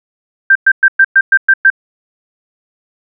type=tone bursts; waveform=sine; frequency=1574 Hz; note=G6; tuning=7 cents sharp; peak=-3 dBFS; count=8; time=0.5-1.702 s; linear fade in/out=5 ms; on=54 ms; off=110 ms; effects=none